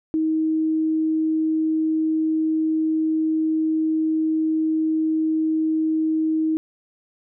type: tone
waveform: sine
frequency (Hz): 316.2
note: D#4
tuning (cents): +28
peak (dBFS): -18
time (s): 0.14-6.57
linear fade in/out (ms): 0
effects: none